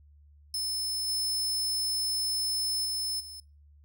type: tone with level steps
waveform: sawtooth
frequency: 5240 Hz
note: E8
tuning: 11 cents flat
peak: -27 / -25 / -27 / -39 dBFS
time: 0.54-3.4 s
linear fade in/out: 2 ms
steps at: 1.07 / 2.84 / 3.19 s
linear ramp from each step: 20 ms
effects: noise-tail reverb RT60 0.3 s tail -22 dB re dry + added 73 Hz sine -54 dBFS peak until 3.84 s